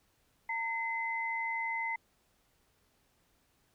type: tone pair together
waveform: sine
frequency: 913 / 2048 Hz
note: A#5 / C7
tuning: -36 / -38 cents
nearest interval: octave + major second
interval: 1398 cents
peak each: -36 / -34 dBFS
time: 0.49-1.96 s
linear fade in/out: 5 ms
effects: pink hiss -72 dBFS RMS until 3.74 s